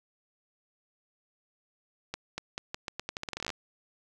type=accelerating click train; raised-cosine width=0.2 ms; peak=-17 dBFS; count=19; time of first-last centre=2.14-3.502 s; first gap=240 ms; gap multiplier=0.83; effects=none